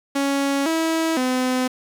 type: tone with pitch steps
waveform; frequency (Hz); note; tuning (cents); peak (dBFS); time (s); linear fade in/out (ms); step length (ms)
sawtooth; 278 / 324.5 / 254.8; C#4 / E4 / C4; +5 / -27 / -46; -15; 0.15-1.68; 10; 510
effects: low-pass 12000 Hz 12 dB/octave + 7-bit

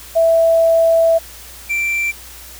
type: tone pair in turn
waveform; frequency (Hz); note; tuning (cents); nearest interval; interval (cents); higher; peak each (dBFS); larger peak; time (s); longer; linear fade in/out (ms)
sine / triangle; 659.3 / 2349; E5 / D7; 0 / 0; octave + minor seventh; 2200; second; -9 / -14; first; 0.15-1.19 / 1.69-2.12; first; 20
effects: added 60 Hz sine -41 dBFS peak until 2.59 s + white hiss -37 dBFS RMS until 2.59 s

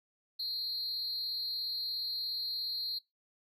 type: tone with amplitude modulation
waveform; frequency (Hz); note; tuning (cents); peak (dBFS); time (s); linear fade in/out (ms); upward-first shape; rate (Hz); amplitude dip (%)
triangle; 4200; C8; +6; -29; 0.39-2.99; 10; sine; 263; 80
effects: noise-tail reverb RT60 0.2 s tail -22 dB re dry

